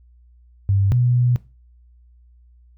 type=tone pair in turn; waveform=sine; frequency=98.4 / 122.91 Hz; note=G2 / B2; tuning=+7 / -8 cents; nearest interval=major third; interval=385 cents; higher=second; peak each=-14 dBFS; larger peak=neither; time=0.69-0.92 / 0.92-1.36 s; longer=second; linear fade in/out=0 ms; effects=noise-tail reverb RT60 0.3 s tail -18 dB re dry + added 60 Hz sine -48 dBFS peak until 2.77 s